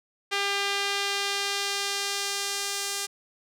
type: tone with band-pass filter sweep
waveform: sawtooth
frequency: 399.8 Hz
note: G4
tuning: 34 cents sharp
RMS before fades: -29 dBFS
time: 0.31-3.07 s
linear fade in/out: 20 ms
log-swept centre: 2900 to 7200 Hz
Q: 0.94
effects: none